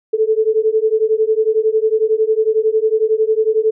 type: beating tone pair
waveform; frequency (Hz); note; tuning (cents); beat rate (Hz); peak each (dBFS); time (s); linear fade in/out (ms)
sine; 432.8 / 443.8; A4 / A4; -29 / +15; 11; -15; 0.13-3.71; 10
effects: none